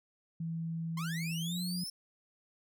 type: tone with pitch glide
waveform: sine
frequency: 164.5 to 178.36 Hz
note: E3 to F3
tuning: -3 to +37 cents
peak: -34 dBFS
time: 0.4-1.84 s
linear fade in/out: 5 ms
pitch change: +140 cents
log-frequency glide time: 1.43-1.58 s
type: linear sweep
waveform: sawtooth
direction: up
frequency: 1000 to 5430 Hz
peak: -36 dBFS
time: 0.97-1.9 s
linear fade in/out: 5 ms
effects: none